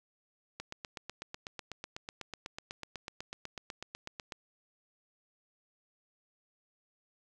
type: click train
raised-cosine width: 0.2 ms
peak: -23 dBFS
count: 31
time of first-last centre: 0.6-4.322 s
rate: 8.06 Hz
effects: none